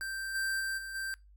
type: tone with level steps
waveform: square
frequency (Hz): 1568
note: G6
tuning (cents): 0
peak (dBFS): -36 / -31 / -33 / -40 / -35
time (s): 0.01-1.14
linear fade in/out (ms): 0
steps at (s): 0.34 / 0.59 / 0.77 / 0.94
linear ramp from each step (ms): 20
effects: noise-tail reverb RT60 0.2 s tail -22 dB re dry + added 50 Hz sine -55 dBFS peak until 1.36 s